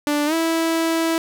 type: tone with pitch glide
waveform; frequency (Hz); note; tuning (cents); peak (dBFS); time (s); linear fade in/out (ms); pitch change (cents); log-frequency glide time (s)
sawtooth; 293.7 to 327.8; D4 to E4; 0 to -10; -14; 0.07-1.18; 0; +190; 0.26-0.34
effects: none